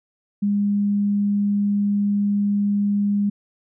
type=tone; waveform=sine; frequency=203.4 Hz; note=G#3; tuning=36 cents flat; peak=-17 dBFS; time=0.42-3.3 s; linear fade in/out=10 ms; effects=none